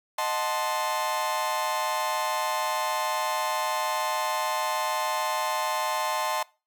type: chord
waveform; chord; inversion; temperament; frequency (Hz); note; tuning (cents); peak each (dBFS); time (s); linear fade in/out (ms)
40% pulse; D# diminished seventh; none; equal; 622.3 / 740 / 880 / 1046.5; D#5 / F#5 / A5 / C6; 0 / 0 / 0 / 0; -32 / -34 / -29 / -29; 0.18-6.43; 5
effects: noise-tail reverb RT60 0.3 s tail -22 dB re dry